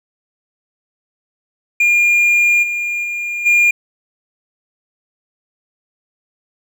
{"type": "tone with level steps", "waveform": "triangle", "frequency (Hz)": 2413, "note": "D7", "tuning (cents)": 46, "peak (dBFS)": [-8, -16, -18, -7], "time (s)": [1.8, 3.71], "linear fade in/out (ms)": 5, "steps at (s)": [2.62, 3.03, 3.45], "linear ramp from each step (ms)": 20, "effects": []}